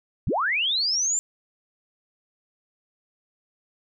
sine linear sweep, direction up, 46.25 to 7370 Hz, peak -21 dBFS, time 0.27-1.19 s, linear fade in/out 0 ms, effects none

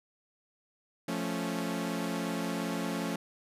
sawtooth chord, F augmented, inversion none, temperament equal, 174.61 / 220 / 277.2 Hz, F3 / A3 / C#4, 0 / 0 / 0 cents, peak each -32 dBFS, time 1.08-3.16 s, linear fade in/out 5 ms, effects resampled to 32000 Hz

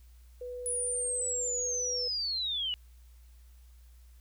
sine tone, 493.9 Hz, B4, in tune, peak -37 dBFS, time 0.41-2.08 s, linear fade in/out 5 ms
sine linear sweep, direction down, 9956 to 2869 Hz, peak -30 dBFS, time 0.66-2.74 s, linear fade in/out 0 ms
effects added 60 Hz sine -52 dBFS peak until 4.2 s + white hiss -68 dBFS RMS until 4.2 s

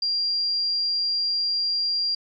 sine tone, 4769 Hz, D8, 26 cents sharp, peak -21 dBFS, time 0.02-2.15 s, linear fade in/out 5 ms, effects MP3 96 kbps

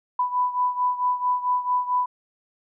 sine beating tone pair, 992 / 996.5 Hz, B5 / B5, +7 / +15 cents, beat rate 4.5 Hz, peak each -22 / -26 dBFS, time 0.19-2.06 s, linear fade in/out 5 ms, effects none

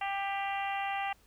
harmonic tone, 395.3 Hz, G4, 15 cents sharp, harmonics 2 / 3 / 4 / 5 / 6 / 7 / 8, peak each -33 / -42 / -45 / -40 / -44 / -41 / -50 dBFS, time 0.01-1.13 s, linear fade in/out 5 ms, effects added 50 Hz sine -65 dBFS peak until 1.26 s + pink hiss -65 dBFS RMS until 1.26 s

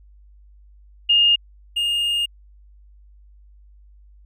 sine / triangle tone pair in turn, 2834 / 2834 Hz, F7 / F7, +25 / +25 cents, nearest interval unison, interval 0 cents, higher neither, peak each -12 / -17 dBFS, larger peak first, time 1.09-1.36 / 1.76-2.26 s, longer second, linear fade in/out 10 ms, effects added 50 Hz sine -46 dBFS peak until 4.25 s

